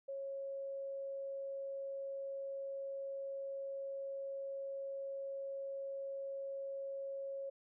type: tone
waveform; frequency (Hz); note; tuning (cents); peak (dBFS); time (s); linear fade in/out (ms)
sine; 548; C#5; -20; -40; 0.08-7.5; 10
effects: none